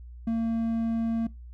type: tone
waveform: triangle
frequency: 227.8 Hz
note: A#3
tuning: 40 cents flat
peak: -22 dBFS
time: 0.27-1.27 s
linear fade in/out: 5 ms
effects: noise-tail reverb RT60 0.2 s tail -20 dB re dry + added 60 Hz sine -41 dBFS peak until 1.53 s